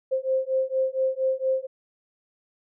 sine beating tone pair, 523.3 / 527.6 Hz, C5 / C5, 0 / +14 cents, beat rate 4.3 Hz, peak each -25 / -25 dBFS, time 0.11-1.67 s, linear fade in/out 20 ms, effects none

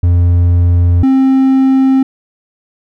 triangle tone pair in turn, 87.31 / 265.4 Hz, F2 / C4, 0 / +25 cents, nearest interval octave + perfect fifth, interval 1925 cents, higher second, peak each -4 dBFS, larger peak neither, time 0.03-1.03 / 1.03-2.03 s, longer neither, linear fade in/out 5 ms, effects none

